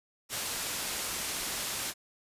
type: low-pass noise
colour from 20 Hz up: white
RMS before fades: -35 dBFS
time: 0.29-1.94 s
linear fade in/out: 50 ms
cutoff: 11000 Hz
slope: 12 dB/octave
effects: resampled to 32000 Hz